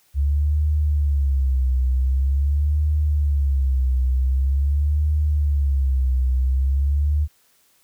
sine tone with vibrato, 69.3 Hz, C#2, in tune, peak -16 dBFS, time 0.14-7.28 s, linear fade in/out 50 ms, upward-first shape sine, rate 0.45 Hz, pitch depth 140 cents each way, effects white hiss -60 dBFS RMS until 7.83 s

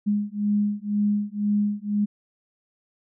sine beating tone pair, 205.7 / 207.7 Hz, G#3 / G#3, -16 / 0 cents, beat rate 2 Hz, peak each -24 dBFS, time 0.06-2.06 s, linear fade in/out 20 ms, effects none

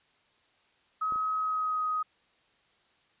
sine tone with pitch glide, 1273 to 1254.7 Hz, D#6 to D#6, +39 to +14 cents, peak -27 dBFS, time 1.01-2.03 s, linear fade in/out 10 ms, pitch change -25 cents, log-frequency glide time 1.37-1.83 s
clicks, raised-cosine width 2 ms, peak -33 / -37 dBFS, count 2, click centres 1.123 / 1.159 s
effects white hiss -67 dBFS RMS until 3.2 s + resampled to 8000 Hz

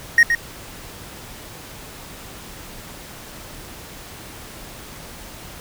triangle tone with echo, 1868 Hz, A#6, 3 cents sharp, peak -6 dBFS, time 0.18-0.23 s, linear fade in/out 2 ms, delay 120 ms, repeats 1, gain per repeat -7 dB, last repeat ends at 0.35 s, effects pink hiss -38 dBFS RMS until 5.6 s

